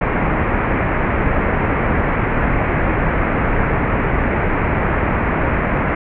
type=low-pass noise; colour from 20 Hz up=pink; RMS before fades=-17 dBFS; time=0.01-5.95 s; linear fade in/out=5 ms; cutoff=2300 Hz; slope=48 dB/octave; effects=none